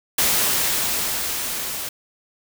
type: noise with level ramp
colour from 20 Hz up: white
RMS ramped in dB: -18 to -29 dBFS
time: 0.18-1.89 s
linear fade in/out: 5 ms
effects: none